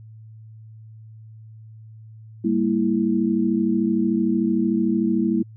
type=chord; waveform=sine; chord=E diminished; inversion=first; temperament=equal with one note detuned; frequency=199.77 / 233.1 / 329.6 Hz; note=G3 / Bb3 / E4; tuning=+33 / 0 / 0 cents; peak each=-22 dBFS; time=2.44-5.43 s; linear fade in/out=10 ms; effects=added 110 Hz sine -40 dBFS peak until 5.56 s